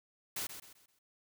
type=noise with echo; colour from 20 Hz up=white; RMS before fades=-38 dBFS; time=0.36-0.47 s; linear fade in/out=5 ms; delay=130 ms; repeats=4; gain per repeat=-9 dB; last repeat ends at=0.99 s; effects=none